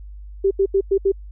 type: tone bursts at uneven times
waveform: sine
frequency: 390.4 Hz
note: G4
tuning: 7 cents flat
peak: -13 dBFS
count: 5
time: 0.44-0.51 / 0.59-0.66 / 0.74-0.81 / 0.91-0.98 / 1.05-1.12 s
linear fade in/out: 10 ms
effects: added 50 Hz sine -34 dBFS peak until 1.31 s